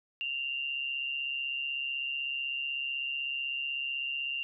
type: tone with amplitude modulation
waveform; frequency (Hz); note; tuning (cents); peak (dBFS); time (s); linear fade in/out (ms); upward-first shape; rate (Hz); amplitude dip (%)
sine; 2779; F7; -9; -29; 0.21-4.43; 0; sine; 136; 55
effects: none